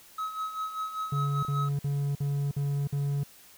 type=tone with tremolo; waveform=triangle; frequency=1280 Hz; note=D#6; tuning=49 cents sharp; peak=-27 dBFS; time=0.18-1.69 s; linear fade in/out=5 ms; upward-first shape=sine; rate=5.1 Hz; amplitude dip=65%
type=tone bursts; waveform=triangle; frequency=141.7 Hz; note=C#3; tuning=38 cents sharp; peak=-24 dBFS; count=6; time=1.12-3.235 s; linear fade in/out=5 ms; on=310 ms; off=51 ms
type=click; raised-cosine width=2 ms; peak=-31 dBFS; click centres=1.449 s
effects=white hiss -54 dBFS RMS until 3.57 s